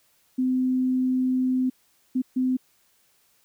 sine tone bursts at uneven times, 256.4 Hz, C4, 35 cents flat, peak -20 dBFS, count 3, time 0.38-1.7 / 2.15-2.22 / 2.36-2.57 s, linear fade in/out 10 ms, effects white hiss -64 dBFS RMS until 3.44 s

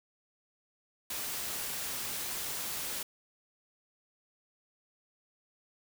white noise, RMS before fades -37 dBFS, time 1.1-3.03 s, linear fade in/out 5 ms, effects none

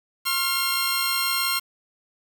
15% pulse tone cluster, 1070 / 1385 / 4214 Hz, C6 / F6 / C8, +38 / -15 / +12 cents, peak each -20 dBFS, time 0.25-1.6 s, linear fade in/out 20 ms, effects 7-bit

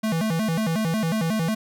square tone with vibrato, 189.4 Hz, F#3, 41 cents sharp, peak -22 dBFS, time 0.03-1.55 s, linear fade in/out 10 ms, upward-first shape square, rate 5.5 Hz, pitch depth 250 cents each way, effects none

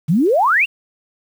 sine exponential sweep, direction up, 142.5 to 2895 Hz, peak -11 dBFS, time 0.08-0.66 s, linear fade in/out 20 ms, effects 7-bit

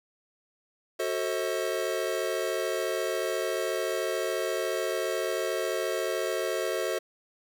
square chord, F# diminished seventh, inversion none, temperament just, 370 / 444 / 532.8 / 639.4 Hz, F#4 / A4 / C5 / Eb5, 0 / +16 / +31 / +47 cents, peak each -34 dBFS, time 0.99-6.99 s, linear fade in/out 10 ms, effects none

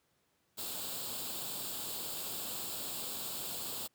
white noise with comb filter, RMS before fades -40 dBFS, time 0.57-3.88 s, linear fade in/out 20 ms, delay 0.25 ms, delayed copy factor +0.7, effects pink hiss -75 dBFS RMS until 3.94 s + high-pass 100 Hz 12 dB/octave

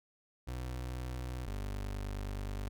30% pulse tone pair in turn, 62.4 / 49.53 Hz, B1 / G1, +19 / +19 cents, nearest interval major third, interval 400 cents, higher first, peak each -35 / -34 dBFS, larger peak second, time 0.47-1.46 / 1.46-2.69 s, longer second, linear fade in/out 10 ms, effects none

